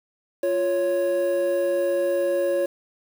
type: tone pair together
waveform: triangle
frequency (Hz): 349.2 / 554.3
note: F4 / C#5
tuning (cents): 0 / 0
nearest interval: minor sixth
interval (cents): 800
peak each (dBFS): -24 / -19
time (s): 0.43-2.66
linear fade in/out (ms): 5
effects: 7-bit